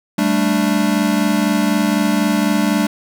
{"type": "chord", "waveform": "square", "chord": "G suspended second", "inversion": "none", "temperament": "equal", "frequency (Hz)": [196, 220, 293.7], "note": ["G3", "A3", "D4"], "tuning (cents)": [0, 0, 0], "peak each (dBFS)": -19, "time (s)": [0.18, 2.87], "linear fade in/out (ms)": 5, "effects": []}